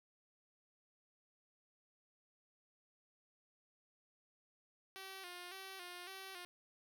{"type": "tone with vibrato", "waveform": "5% pulse", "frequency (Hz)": 369.1, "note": "F#4", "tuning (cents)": -4, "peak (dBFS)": -37, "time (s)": [4.96, 6.45], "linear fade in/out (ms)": 0, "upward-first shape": "square", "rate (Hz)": 1.8, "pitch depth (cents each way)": 68, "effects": []}